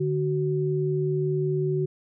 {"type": "tone pair together", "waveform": "sine", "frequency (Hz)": [148.2, 373.4], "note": ["D3", "F#4"], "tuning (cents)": [16, 16], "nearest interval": "octave + major third", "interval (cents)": 1600, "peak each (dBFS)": -25, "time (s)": [0, 1.86], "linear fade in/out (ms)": 10, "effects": []}